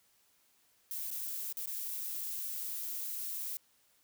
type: noise with dropouts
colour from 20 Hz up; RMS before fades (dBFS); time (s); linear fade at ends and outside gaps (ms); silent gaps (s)
violet; -39; 0.91-3.57; 1; 1.105-1.112 / 1.526-1.57 / 1.659-1.672
effects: white hiss -70 dBFS RMS until 4.03 s